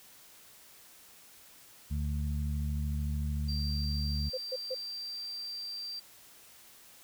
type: harmonic tone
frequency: 73.42 Hz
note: D2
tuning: in tune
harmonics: 1 / 2 / 3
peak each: -31 / -37 / -41 dBFS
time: 1.9-4.3 s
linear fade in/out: 20 ms
type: tone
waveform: sine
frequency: 4699 Hz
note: D8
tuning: in tune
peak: -37 dBFS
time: 3.48-6 s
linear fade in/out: 10 ms
type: tone bursts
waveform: sine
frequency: 516 Hz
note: C5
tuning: 24 cents flat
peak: -32 dBFS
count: 3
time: 4.33-4.748 s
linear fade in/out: 10 ms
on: 46 ms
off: 140 ms
effects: white hiss -56 dBFS RMS until 7.03 s